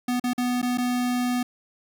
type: tone with dropouts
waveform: square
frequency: 246.9 Hz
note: B3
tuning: in tune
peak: -23 dBFS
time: 0.08-1.43 s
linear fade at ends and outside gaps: 5 ms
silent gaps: 0.198-0.239 / 0.334-0.379 / 0.617-0.627 / 0.775-0.782 s
effects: none